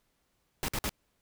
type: noise bursts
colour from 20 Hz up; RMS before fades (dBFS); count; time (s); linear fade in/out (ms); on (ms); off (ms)
pink; -32; 3; 0.63-0.893; 0; 53; 52
effects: pink hiss -75 dBFS RMS until 1.21 s